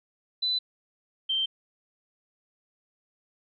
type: tone pair in turn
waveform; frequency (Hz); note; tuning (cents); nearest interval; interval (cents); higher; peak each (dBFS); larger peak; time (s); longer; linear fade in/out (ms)
sine; 4000 / 3134; B7 / G7; +21 / -1; major third; 422; first; -24; neither; 0.42-0.59 / 1.29-1.46; neither; 10
effects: none